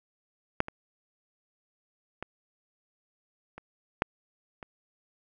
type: clicks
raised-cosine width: 0.5 ms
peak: -8 / -22 / -20 / -27 / -8 / -26 dBFS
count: 6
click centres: 0.604 / 0.684 / 2.226 / 3.58 / 4.021 / 4.628 s
effects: none